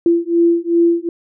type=beating tone pair; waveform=sine; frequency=338.3 / 340.9 Hz; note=E4 / F4; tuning=+45 / -42 cents; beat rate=2.6 Hz; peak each=-14 dBFS; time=0.06-1.09 s; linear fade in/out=2 ms; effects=none